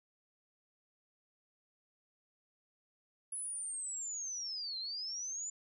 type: linear two-way sweep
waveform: sine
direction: down then up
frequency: 10380 to 4046 to 7110 Hz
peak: -38 dBFS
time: 3.32-5.5 s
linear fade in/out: 5 ms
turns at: 4.79 s
effects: none